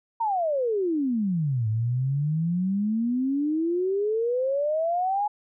sine exponential two-way sweep, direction down then up, 942 to 106.9 to 846 Hz, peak -22 dBFS, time 0.2-5.28 s, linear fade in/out 10 ms, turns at 1.68 s, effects none

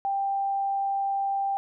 sine tone, 789 Hz, G5, 11 cents sharp, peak -24 dBFS, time 0.05-1.57 s, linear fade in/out 0 ms, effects none

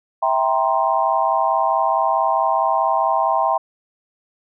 sine chord, C dominant seventh, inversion first, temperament just, 654.1 / 784.9 / 941.9 / 1046.5 Hz, E5 / G5 / Bb5 / C6, -14 / +2 / +18 / 0 cents, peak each -21 / -20 / -21 / -21 dBFS, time 0.22-3.58 s, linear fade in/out 10 ms, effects none

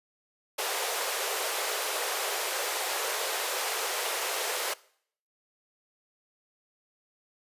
pink high-pass noise, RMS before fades -31 dBFS, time 0.58-4.74 s, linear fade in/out 10 ms, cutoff 410 Hz, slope 48 dB/octave, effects noise-tail reverb RT60 0.6 s tail -21 dB re dry + resampled to 32000 Hz

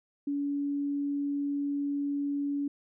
sine tone, 284.5 Hz, C#4, 45 cents sharp, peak -28 dBFS, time 0.27-2.68 s, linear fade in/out 5 ms, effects none

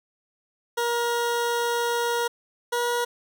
20% pulse tone pair in turn, 473.5 / 480.4 Hz, A#4 / B4, +27 / -48 cents, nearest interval unison, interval 25 cents, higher second, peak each -18 dBFS, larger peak neither, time 0.77-2.28 / 2.72-3.05 s, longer first, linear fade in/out 10 ms, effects none

